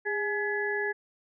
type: tone cluster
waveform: sine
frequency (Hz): 409.9 / 842 / 1695 / 1991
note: G#4 / G#5 / G#6 / B6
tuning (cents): -23 / +24 / +35 / +14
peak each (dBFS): -31 / -38 / -30 / -38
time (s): 0.05-0.93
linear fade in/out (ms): 20
effects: none